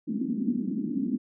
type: band-pass noise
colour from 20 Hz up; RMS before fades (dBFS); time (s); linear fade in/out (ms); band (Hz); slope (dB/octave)
white; -29; 0.07-1.18; 10; 200 to 280; 48
effects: none